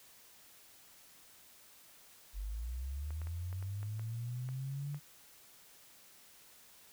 sine linear sweep, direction up, 46.25 to 147.7 Hz, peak -37 dBFS, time 2.33-5 s, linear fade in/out 50 ms
clicks, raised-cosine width 0.5 ms, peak -37 dBFS, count 9, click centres 3.106 / 3.217 / 3.271 / 3.528 / 3.626 / 3.83 / 3.995 / 4.489 / 4.945 s
effects white hiss -60 dBFS RMS until 6.92 s

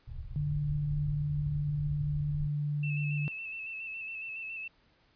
pink low-pass noise, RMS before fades -39 dBFS, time 0.07-2.48 s, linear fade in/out 10 ms, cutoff 130 Hz, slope 48 dB/octave
sine tone, 146.83 Hz, D3, in tune, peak -29 dBFS, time 0.36-3.28 s, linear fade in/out 0 ms
sine tone with vibrato, 2637 Hz, E7, in tune, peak -37 dBFS, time 2.83-4.68 s, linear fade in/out 5 ms, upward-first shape square, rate 7.2 Hz, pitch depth 30 cents each way
effects pink hiss -67 dBFS RMS until 5.15 s + resampled to 11025 Hz

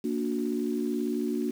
sine chord, Bb augmented, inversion none, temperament just, 233.1 / 291.4 / 364.2 Hz, Bb3 / D4 / F#4, 0 / -13 / -27 cents, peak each -30 / -31 / -32 dBFS, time 0.04-1.51 s, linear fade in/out 5 ms, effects 8-bit

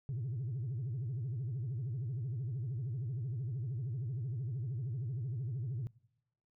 sine tone with vibrato, 123.47 Hz, B2, in tune, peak -33 dBFS, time 0.09-5.87 s, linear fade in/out 0 ms, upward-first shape sine, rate 13 Hz, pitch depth 250 cents each way, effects noise-tail reverb RT60 1.0 s tail -26 dB re dry + tanh soft clip ceiling -33 dBFS

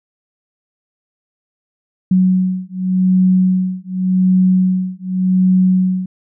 sine beating tone pair, 184.8 / 185.67 Hz, F#3 / F#3, -2 / +6 cents, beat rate 0.87 Hz, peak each -14 dBFS, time 2.11-6.06 s, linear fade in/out 5 ms, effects none

